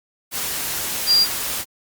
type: tone in noise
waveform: sine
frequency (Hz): 4771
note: D8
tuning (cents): +26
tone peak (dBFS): -12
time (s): 1.06-1.27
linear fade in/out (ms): 50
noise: white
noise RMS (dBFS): -25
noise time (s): 0.31-1.65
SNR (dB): +10
effects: Opus 48 kbps